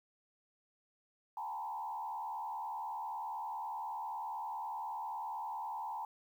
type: tone with frequency modulation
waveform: sine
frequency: 892 Hz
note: A5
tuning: 23 cents sharp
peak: -38 dBFS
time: 1.37-6.05 s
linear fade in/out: 2 ms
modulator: 75 Hz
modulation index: 1.2
effects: 11-bit